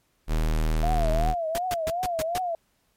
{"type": "tone", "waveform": "square", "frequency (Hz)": 39.31, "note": "D#1", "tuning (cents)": 19, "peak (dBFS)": -22, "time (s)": [0.27, 1.35], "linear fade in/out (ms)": 50}
{"type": "tone with vibrato", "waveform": "sine", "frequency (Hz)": 684, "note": "F5", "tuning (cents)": -36, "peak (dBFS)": -25, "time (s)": [0.83, 2.55], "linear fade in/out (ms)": 2, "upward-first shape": "triangle", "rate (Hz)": 2.7, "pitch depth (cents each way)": 160}
{"type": "noise bursts", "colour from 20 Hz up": "pink", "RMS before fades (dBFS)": -31, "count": 6, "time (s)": [1.55, 2.38], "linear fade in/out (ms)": 0, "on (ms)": 30, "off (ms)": 130}
{"effects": ["pink hiss -69 dBFS RMS until 2.96 s", "MP3 64 kbps"]}